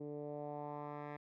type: tone with low-pass filter sweep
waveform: 10% pulse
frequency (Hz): 147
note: D3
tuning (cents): +2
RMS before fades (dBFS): -45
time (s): 0-1.17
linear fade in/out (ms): 10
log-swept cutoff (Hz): 380 to 1700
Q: 2.4
effects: none